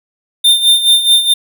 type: tone with tremolo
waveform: square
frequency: 3608 Hz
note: A7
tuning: 43 cents sharp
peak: -5 dBFS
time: 0.44-1.34 s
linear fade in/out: 10 ms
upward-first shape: sine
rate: 4.7 Hz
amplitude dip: 70%
effects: none